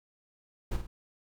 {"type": "noise with echo", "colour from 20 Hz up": "brown", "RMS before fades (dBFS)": -29, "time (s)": [0.71, 0.77], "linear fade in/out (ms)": 10, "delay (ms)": 50, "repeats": 2, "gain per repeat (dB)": -7, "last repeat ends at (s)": 0.87, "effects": []}